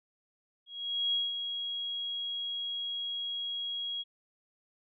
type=tone with ADSR envelope; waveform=sine; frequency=3300 Hz; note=G#7; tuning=12 cents flat; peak=-26 dBFS; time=0.66-4.04 s; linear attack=470 ms; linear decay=190 ms; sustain=-7 dB; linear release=32 ms; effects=none